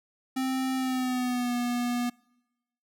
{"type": "tone with pitch glide", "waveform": "square", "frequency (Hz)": [261.6, 242.7], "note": ["C4", "B3"], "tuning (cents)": [0, -30], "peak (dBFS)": -27, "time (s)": [0.36, 2.1], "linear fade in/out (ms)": 10, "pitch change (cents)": -130, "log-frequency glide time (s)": [0.76, 1.54], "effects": ["noise-tail reverb RT60 1.0 s tail -26 dB re dry"]}